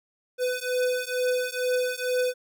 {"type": "beating tone pair", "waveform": "square", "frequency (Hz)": [500, 502.2], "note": ["B4", "B4"], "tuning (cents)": [21, 29], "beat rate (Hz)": 2.2, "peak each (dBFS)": -28, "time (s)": [0.38, 2.34], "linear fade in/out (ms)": 50, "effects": []}